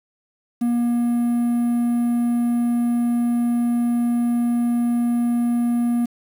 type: tone with quantisation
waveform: triangle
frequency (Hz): 238.3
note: A#3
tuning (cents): +38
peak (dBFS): -15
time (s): 0.61-6.06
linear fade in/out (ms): 10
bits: 7
effects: none